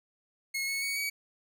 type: tone with pitch steps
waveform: sawtooth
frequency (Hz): 2172 / 2202 / 2233 / 2264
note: C#7 / C#7 / C#7 / C#7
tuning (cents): -36 / -12 / +12 / +36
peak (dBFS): -27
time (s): 0.54-1.1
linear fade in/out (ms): 10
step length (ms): 140
effects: none